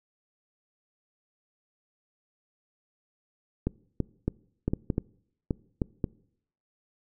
clicks, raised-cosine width 3 ms, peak -13 dBFS, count 10, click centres 3.67 / 4.003 / 4.28 / 4.68 / 4.735 / 4.902 / 4.981 / 5.508 / 5.818 / 6.042 s, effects noise-tail reverb RT60 0.7 s tail -24 dB re dry

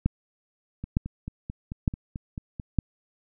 two click trains, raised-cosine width 5 ms, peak -21 / -9 dBFS, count 9 / 4, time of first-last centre 0.84-2.598 / 0.06-2.787 s, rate 4.55 / 1.1 Hz, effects none

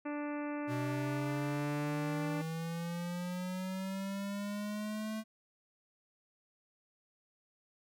harmonic tone, 293.7 Hz, D4, in tune, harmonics 1 / 2 / 3 / 4 / 5 / 6 / 7 / 8 / 9, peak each -37 / -43 / -47 / -49 / -51 / -53 / -54 / -55 / -56 dBFS, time 0.05-2.42 s, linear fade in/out 10 ms
square linear sweep, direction up, 123.6 to 220 Hz, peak -37 dBFS, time 0.67-5.24 s, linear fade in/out 50 ms
effects none

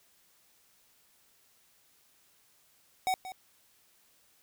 square tone with echo, 750 Hz, F#5, 23 cents sharp, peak -27 dBFS, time 3.07-3.14 s, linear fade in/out 0 ms, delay 180 ms, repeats 1, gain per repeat -13 dB, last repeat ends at 3.32 s, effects white hiss -66 dBFS RMS until 4.42 s

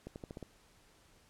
accelerating click train, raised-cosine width 2 ms, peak -30 dBFS, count 6, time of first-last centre 0.07-0.427 s, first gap 89 ms, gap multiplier 0.89, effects pink hiss -65 dBFS RMS until 1.29 s + low-pass 11000 Hz 12 dB/octave

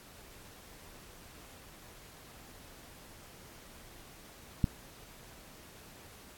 click, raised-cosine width 5 ms, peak -13 dBFS, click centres 4.642 s, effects pink hiss -54 dBFS RMS until 6.37 s + AAC 64 kbps

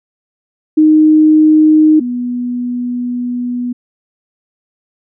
sine tone pair in turn, 309.5 / 245 Hz, D#4 / B3, -9 / -14 cents, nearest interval major third, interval 405 cents, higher first, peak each -4 / -15 dBFS, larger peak first, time 0.77-2 / 2-3.73 s, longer second, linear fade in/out 10 ms, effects none

